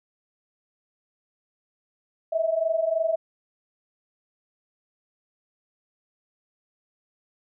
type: tone pair together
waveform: sine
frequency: 633.9 / 657 Hz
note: D#5 / E5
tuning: +32 / -6 cents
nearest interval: minor second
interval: 62 cents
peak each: -26 / -23 dBFS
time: 2.32-3.16 s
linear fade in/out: 10 ms
effects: none